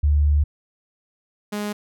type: tone pair in turn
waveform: sine / sawtooth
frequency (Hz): 73.42 / 207.7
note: D2 / G#3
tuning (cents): 0 / 0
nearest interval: octave + tritone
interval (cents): 1800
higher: second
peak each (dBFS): -14 / -21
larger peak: first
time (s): 0.03-0.44 / 1.52-1.73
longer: first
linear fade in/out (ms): 10
effects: none